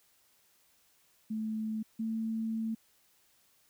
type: tone pair in turn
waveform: sine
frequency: 218.4 / 223.2 Hz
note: A3 / A3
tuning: -13 / +25 cents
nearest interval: unison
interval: 38 cents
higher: second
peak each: -32 / -31 dBFS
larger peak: second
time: 1.3-1.83 / 1.99-2.75 s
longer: second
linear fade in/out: 10 ms
effects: white hiss -68 dBFS RMS until 3.69 s